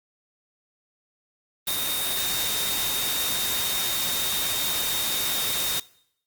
sine tone in noise, 3694 Hz, A#7, 16 cents flat, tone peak -28 dBFS, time 1.67-5.8 s, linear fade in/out 5 ms, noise white, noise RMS -27 dBFS, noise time 1.67-5.8 s, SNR -4 dB, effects noise-tail reverb RT60 0.7 s tail -22 dB re dry + Opus 32 kbps

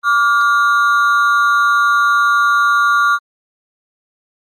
triangle ring-modulated tone, 1287 Hz, E6, 42 cents flat, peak -5 dBFS, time 0.03-3.19 s, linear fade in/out 50 ms, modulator 125 Hz, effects Opus 32 kbps

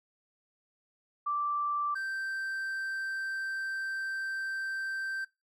sine / triangle tone pair in turn, 1171 / 1563.1 Hz, D6 / G6, -5 / -5 cents, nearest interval perfect fourth, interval 500 cents, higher second, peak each -28 / -30 dBFS, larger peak first, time 1.26-1.95 / 1.95-5.25 s, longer second, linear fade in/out 10 ms, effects noise-tail reverb RT60 0.2 s tail -19 dB re dry + MP3 96 kbps

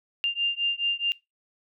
sine beating tone pair, 2794 / 2798.7 Hz, F7 / F7, 0 / +3 cents, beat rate 4.7 Hz, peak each -27 dBFS, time 0.24-1.12 s, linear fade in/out 0 ms, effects noise-tail reverb RT60 0.2 s tail -21 dB re dry

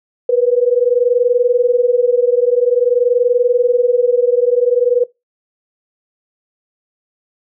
sine tone pair together, 479.5 / 500 Hz, A#4 / B4, +49 / +21 cents, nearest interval minor second, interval 72 cents, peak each -13 dBFS, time 0.29-5.04 s, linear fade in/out 5 ms, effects noise-tail reverb RT60 0.2 s tail -20 dB re dry

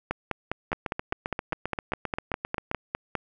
two click trains, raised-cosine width 0.5 ms, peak -12 / -14 dBFS, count 16 / 16, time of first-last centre 0.11-3.153 / 0.73-2.714 s, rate 4.93 / 7.56 Hz, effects none

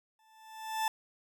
40% pulse tone with exponential growth, 880 Hz, A5, in tune, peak -26 dBFS, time 0.19-0.88 s, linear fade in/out 2 ms, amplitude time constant 150 ms, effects none

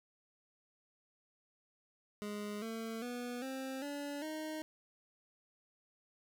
25% pulse tone with pitch steps, 207.7 / 225.2 / 244.2 / 264.7 / 287 / 311.2 Hz, G#3 / A3 / B3 / C4 / D4 / D#4, 0 / +40 / -19 / +20 / -40 / 0 cents, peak -36 dBFS, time 2.22-4.62 s, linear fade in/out 0 ms, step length 400 ms, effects none

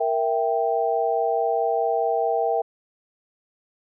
sine chord, E diminished, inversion second, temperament equal, 466.2 / 659.3 / 784 Hz, Bb4 / E5 / G5, 0 / 0 / 0 cents, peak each -24 dBFS, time 0-2.62 s, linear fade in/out 10 ms, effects none

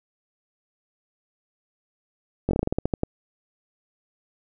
slowing click train, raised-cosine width 2 ms, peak -9 dBFS, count 12, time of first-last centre 2.49-3.034 s, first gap 20 ms, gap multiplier 1.17, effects none

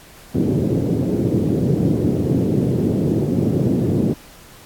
pink band-pass noise, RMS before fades -18 dBFS, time 0.34-4.14 s, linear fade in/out 10 ms, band 110 to 410 Hz, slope 24 dB/octave, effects pink hiss -44 dBFS RMS until 4.65 s + AAC 64 kbps

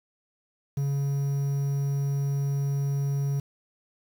triangle tone with quantisation, 140 Hz, C#3, 18 cents sharp, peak -22 dBFS, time 0.77-3.4 s, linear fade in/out 5 ms, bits 8, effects none

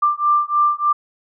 sine beating tone pair, 1183 / 1186.3 Hz, D6 / D6, +12 / +17 cents, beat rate 3.3 Hz, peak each -17 dBFS, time 0.02-0.93 s, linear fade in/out 10 ms, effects none

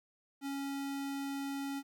square tone, 277.2 Hz, C#4, in tune, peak -37 dBFS, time 0.41-1.83 s, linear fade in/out 50 ms, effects 12-bit

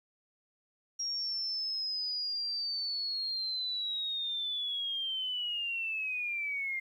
sine linear sweep, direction down, 5620 to 2100 Hz, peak -32 dBFS, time 0.99-6.8 s, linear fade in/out 10 ms, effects 11-bit

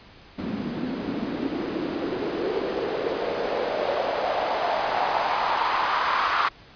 white noise with band-pass filter sweep, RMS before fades -26 dBFS, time 0.38-6.49 s, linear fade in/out 10 ms, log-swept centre 210 to 1200 Hz, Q 3.3, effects pink hiss -49 dBFS RMS until 6.75 s + resampled to 11025 Hz

